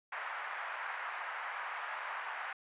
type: band-pass noise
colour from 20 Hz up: white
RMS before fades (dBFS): -41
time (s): 0.12-2.53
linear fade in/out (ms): 5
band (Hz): 770 to 1900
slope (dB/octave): 24
effects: resampled to 8000 Hz